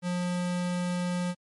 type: tone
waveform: square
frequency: 178 Hz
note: F3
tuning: 33 cents sharp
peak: -28 dBFS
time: 0.02-1.35 s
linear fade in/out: 50 ms
effects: MP3 48 kbps